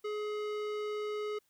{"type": "tone with tanh clipping", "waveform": "sine", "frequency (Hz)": 421.4, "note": "G#4", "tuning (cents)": 25, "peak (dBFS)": -36, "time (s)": [0.04, 1.39], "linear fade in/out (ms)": 10, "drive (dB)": 18, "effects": ["white hiss -74 dBFS RMS until 1.49 s"]}